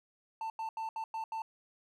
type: tone bursts at uneven times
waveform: triangle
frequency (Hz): 891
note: A5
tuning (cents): +22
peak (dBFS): -33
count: 6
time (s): 0.41-0.5 / 0.59-0.69 / 0.77-0.89 / 0.96-1.04 / 1.14-1.24 / 1.32-1.42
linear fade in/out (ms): 2
effects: none